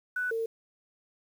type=tone pair in turn; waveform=sine; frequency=1487 / 453.2 Hz; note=F#6 / A#4; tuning=+8 / -49 cents; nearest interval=octave + major sixth; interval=2057 cents; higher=first; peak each=-28 dBFS; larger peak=neither; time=0.16-0.31 / 0.31-0.46 s; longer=neither; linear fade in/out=5 ms; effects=9-bit